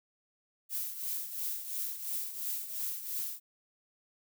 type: noise with tremolo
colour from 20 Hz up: violet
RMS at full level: -34 dBFS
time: 0.69-3.4 s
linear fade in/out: 50 ms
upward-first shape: triangle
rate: 2.9 Hz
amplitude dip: 70%
effects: none